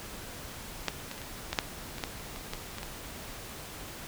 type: clicks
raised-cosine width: 0.2 ms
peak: -10 / -20 / -28 / -24 / -13 / -7 / -22 / -14 / -25 / -17 / -20 / -20 dBFS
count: 12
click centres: 0.883 / 1.114 / 1.179 / 1.217 / 1.53 / 1.588 / 1.983 / 2.038 / 2.361 / 2.535 / 2.784 / 2.831 s
effects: pink hiss -43 dBFS RMS until 4.07 s